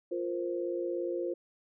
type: chord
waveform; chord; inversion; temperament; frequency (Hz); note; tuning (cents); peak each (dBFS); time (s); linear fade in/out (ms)
sine; F suspended fourth; none; equal; 349.2 / 466.2 / 523.3; F4 / Bb4 / C5; 0 / 0 / 0; -33 / -39 / -36; 0.11-1.34; 10
effects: none